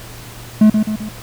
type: tone with echo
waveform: triangle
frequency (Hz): 214.5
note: A3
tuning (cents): -44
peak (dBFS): -3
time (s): 0.61-0.7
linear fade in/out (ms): 5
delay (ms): 130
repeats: 3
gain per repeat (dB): -6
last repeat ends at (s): 1.09
effects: added 117 Hz sine -36 dBFS peak until 1.22 s + pink hiss -36 dBFS RMS until 1.22 s